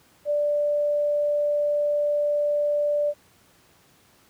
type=tone; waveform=sine; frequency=587.3 Hz; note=D5; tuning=in tune; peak=-20 dBFS; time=0.25-3.14 s; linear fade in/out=50 ms; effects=pink hiss -58 dBFS RMS until 4.29 s + high-pass 80 Hz 12 dB/octave